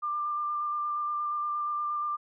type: tone with vibrato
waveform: sine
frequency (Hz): 1191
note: D6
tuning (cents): +24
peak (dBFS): -28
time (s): 0.02-2.17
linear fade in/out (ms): 20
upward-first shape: square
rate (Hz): 8.5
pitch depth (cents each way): 11
effects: none